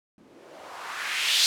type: noise with low-pass filter sweep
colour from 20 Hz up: violet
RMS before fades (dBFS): -29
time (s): 0.18-1.46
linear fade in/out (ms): 0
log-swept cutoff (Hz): 230 to 4400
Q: 2
effects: none